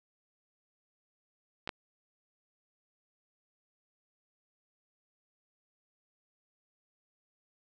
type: clicks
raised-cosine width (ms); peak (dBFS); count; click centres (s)
0.3; -21 / -18; 2; 1.675 / 1.692
effects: none